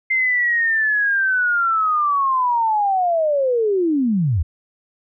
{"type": "linear sweep", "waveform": "sine", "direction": "down", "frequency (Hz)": [2093, 69.3], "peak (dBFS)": -15, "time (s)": [0.1, 4.43], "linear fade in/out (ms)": 10, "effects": []}